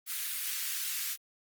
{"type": "high-pass noise", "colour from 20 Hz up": "white", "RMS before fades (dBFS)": -35, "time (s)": [0.06, 1.17], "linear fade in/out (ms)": 50, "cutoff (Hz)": 1500, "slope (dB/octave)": 24, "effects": ["Opus 24 kbps"]}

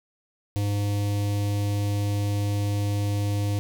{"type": "tone with notch filter", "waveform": "square", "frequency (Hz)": 102.1, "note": "G#2", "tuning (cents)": -29, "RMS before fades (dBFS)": -25, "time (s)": [0.56, 3.59], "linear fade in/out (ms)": 0, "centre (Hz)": 1400, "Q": 0.8, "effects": []}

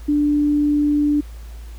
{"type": "tone", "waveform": "sine", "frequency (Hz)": 293.7, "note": "D4", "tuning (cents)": 0, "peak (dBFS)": -14, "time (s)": [0.08, 1.21], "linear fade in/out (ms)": 10, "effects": ["added 56 Hz sine -32 dBFS peak until 1.78 s", "pink hiss -49 dBFS RMS until 1.78 s"]}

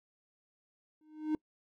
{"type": "tone with exponential growth", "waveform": "triangle", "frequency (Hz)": 308.2, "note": "D#4", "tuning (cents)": -16, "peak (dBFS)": -24, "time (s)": [1.01, 1.35], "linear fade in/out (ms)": 2, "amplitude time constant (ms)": 73, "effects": ["noise-tail reverb RT60 0.1 s tail -25 dB re dry"]}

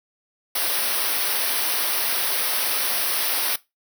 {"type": "band-stop noise", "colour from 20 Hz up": "white", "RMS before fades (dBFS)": -23, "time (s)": [0.55, 3.56], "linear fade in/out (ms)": 5, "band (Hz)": [5900, 8800], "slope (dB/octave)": 96, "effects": ["noise-tail reverb RT60 0.2 s tail -19 dB re dry", "high-pass 400 Hz 12 dB/octave"]}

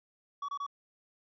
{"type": "tone bursts", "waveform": "triangle", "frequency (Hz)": 1132, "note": "C#6", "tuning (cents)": 36, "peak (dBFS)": -32, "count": 3, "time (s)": [0.42, 0.665], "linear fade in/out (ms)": 5, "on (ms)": 65, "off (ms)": 25, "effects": ["resampled to 16000 Hz"]}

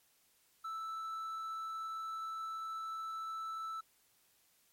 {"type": "tone", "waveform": "triangle", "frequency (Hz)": 1318.5, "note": "E6", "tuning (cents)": 0, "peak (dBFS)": -37, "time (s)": [0.64, 3.81], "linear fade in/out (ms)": 10, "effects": ["white hiss -71 dBFS RMS until 4.72 s", "MP3 64 kbps"]}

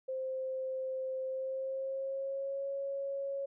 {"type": "tone with pitch glide", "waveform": "sine", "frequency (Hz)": [523, 552.2], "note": ["C5", "C#5"], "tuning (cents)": [-1, -7], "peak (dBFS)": -34, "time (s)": [0.08, 3.46], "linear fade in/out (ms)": 10, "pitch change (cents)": 94, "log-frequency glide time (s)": [1.24, 2.67], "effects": []}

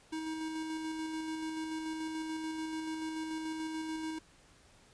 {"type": "tone with tremolo", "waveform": "square", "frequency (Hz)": 317, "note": "D#4", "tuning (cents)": 32, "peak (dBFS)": -36, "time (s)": [0.12, 4.19], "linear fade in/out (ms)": 10, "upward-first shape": "square", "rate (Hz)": 6.9, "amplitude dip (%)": 25, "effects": ["pink hiss -62 dBFS RMS until 4.93 s", "resampled to 22050 Hz"]}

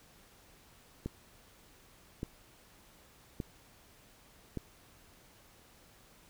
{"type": "click train", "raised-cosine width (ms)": 3, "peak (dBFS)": -23, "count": 4, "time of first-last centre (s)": [1.06, 4.573], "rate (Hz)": 0.854, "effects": ["pink hiss -61 dBFS RMS until 6.29 s"]}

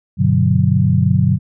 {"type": "chord", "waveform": "sine", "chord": "G major seventh", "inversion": "none", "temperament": "equal", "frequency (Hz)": [98, 123.47, 146.83, 185], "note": ["G2", "B2", "D3", "F#3"], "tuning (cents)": [0, 0, 0, 0], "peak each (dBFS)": -16, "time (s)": [0.17, 1.39], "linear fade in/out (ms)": 50, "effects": []}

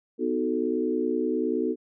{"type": "chord", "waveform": "sine", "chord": "B dominant seventh", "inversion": "none", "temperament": "equal with one note detuned", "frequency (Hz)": [250, 311.1, 370, 440], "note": ["B3", "D#4", "F#4", "A4"], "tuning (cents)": [21, 0, 0, 0], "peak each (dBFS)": -29, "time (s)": [0.18, 1.76], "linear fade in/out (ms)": 50, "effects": []}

